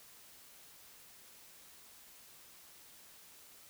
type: silence
effects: white hiss -58 dBFS RMS until 3.69 s

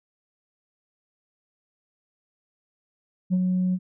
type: tone with ADSR envelope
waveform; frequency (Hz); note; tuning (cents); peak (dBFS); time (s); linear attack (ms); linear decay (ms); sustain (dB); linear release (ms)
sine; 183.4; F#3; -15; -15; 3.3-3.79; 35; 44; -4; 53
effects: tanh soft clip ceiling -17 dBFS

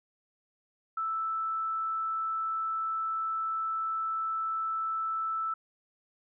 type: tone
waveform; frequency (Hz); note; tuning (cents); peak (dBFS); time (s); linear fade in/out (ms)
sine; 1318.5; E6; 0; -29; 0.97-5.54; 5
effects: none

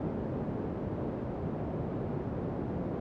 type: band-pass noise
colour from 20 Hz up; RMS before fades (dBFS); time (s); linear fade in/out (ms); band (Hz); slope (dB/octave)
pink; -35; 0-3; 5; 110 to 510; 12
effects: none

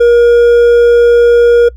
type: tone with hard clipping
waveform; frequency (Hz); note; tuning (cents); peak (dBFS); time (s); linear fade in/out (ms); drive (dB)
triangle; 474.9; A#4; +32; -4; 0-1.69; 10; 7
effects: noise-tail reverb RT60 0.1 s tail -25 dB re dry + added 60 Hz sine -28 dBFS peak until 1.76 s

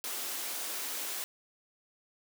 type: high-pass noise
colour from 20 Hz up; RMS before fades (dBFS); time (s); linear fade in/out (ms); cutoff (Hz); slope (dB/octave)
white; -37; 0.04-1.24; 0; 260; 24
effects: none

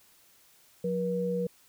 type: tone pair together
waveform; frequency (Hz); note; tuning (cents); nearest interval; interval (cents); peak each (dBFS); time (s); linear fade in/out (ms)
sine; 179.7 / 480.6; F3 / B4; +50 / -47; octave + perfect fourth; 1703; -31 / -29; 0.84-1.47; 5
effects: white hiss -61 dBFS RMS until 1.68 s

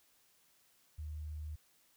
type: tone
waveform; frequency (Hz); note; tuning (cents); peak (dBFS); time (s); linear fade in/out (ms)
sine; 76.3; D#2; -33; -40; 0.98-1.56; 10
effects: white hiss -70 dBFS RMS until 1.96 s

